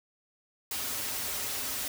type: noise with comb filter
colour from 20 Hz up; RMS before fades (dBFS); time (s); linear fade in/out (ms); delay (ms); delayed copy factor
white; -34; 0.71-1.88; 2; 5.9; -0.6
effects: none